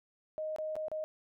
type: tone with dropouts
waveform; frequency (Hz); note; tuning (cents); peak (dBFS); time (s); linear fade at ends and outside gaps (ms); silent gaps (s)
sine; 622.3; D#5; 0; -34; 0.38-1.04; 0; 0.562-0.585 / 0.755-0.765 / 0.883-0.916
effects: none

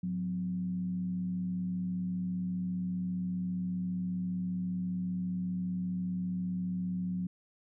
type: tone with frequency modulation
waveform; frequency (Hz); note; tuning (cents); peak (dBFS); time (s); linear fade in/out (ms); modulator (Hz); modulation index
sine; 181.2; F#3; -36; -31; 0.03-7.27; 5; 74.9; 0.36
effects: none

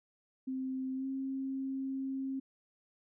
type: tone with pitch glide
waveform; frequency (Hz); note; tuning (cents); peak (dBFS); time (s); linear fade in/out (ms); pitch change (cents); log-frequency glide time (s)
sine; 261.6 to 267.6; C4 to C4; 0 to +39; -34; 0.47-2.4; 10; +39; 0.95-1.06
effects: none

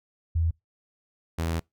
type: tone pair in turn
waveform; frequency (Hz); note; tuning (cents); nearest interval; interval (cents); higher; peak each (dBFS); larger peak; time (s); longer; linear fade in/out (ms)
sine / sawtooth; 82.41 / 82.41; E2 / E2; 0 / 0; unison; 0; neither; -21 / -22; first; 0.35-0.51 / 1.38-1.6; second; 10
effects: noise-tail reverb RT60 0.2 s tail -26 dB re dry

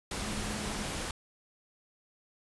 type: tone in noise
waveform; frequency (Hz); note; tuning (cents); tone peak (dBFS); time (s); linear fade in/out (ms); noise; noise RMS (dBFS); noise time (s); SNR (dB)
sine; 209.6; G#3; +16; -40; 0.22-0.84; 2; pink; -36; 0.11-1.11; -7
effects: resampled to 24000 Hz

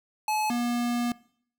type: tone pair in turn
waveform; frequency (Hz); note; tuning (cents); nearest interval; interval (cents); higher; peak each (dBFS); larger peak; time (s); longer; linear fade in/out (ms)
square; 857 / 240; A5 / B3; -46 / -49; octave + minor seventh; 2203; first; -25 / -26; first; 0.28-0.5 / 0.5-1.12; second; 2
effects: noise-tail reverb RT60 0.6 s tail -21 dB re dry

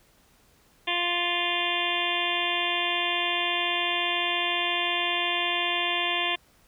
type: harmonic tone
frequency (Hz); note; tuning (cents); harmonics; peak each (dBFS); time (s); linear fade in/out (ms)
349.2; F4; 0; 1 / 2 / 3 / 5 / 6 / 7 / 8 / 9 / 10; -36 / -33 / -33 / -34 / -34 / -32 / -32 / -32 / -32; 0.87-6.36; 10
effects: pink hiss -61 dBFS RMS until 6.67 s

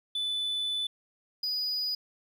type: tone pair in turn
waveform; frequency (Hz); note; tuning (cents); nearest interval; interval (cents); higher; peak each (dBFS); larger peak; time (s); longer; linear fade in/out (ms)
sine; 3493 / 4940; A7 / D#8; -13 / -13; tritone; 600; second; -26; neither; 0.15-0.87 / 1.43-1.95; first; 5
effects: tanh soft clip ceiling -27 dBFS + 10-bit

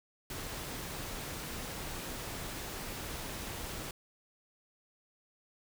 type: noise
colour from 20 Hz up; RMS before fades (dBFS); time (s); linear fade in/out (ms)
pink; -41; 0.3-3.91; 2
effects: none

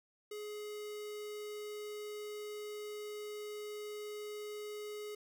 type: tone with notch filter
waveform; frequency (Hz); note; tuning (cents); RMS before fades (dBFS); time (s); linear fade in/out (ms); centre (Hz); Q
square; 419.8; G#4; +19; -44; 0.31-5.15; 5; 1000; 1.3
effects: none

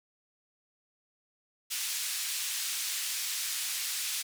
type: band-pass noise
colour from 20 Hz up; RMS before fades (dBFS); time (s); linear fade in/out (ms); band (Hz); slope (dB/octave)
white; -34; 1.7-4.23; 20; 2200 to 10000; 12
effects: none

